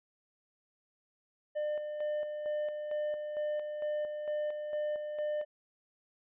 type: tone with tremolo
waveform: triangle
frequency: 600 Hz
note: D5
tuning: 37 cents sharp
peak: -29 dBFS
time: 1.55-5.45 s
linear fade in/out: 20 ms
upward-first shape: square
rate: 2.2 Hz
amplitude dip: 45%
effects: resampled to 8000 Hz